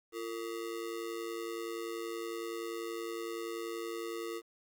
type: ring-modulated tone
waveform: square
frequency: 399.5 Hz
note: G4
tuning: 33 cents sharp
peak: -35 dBFS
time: 0.12-4.42 s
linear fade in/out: 50 ms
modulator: 55.3 Hz
effects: 11-bit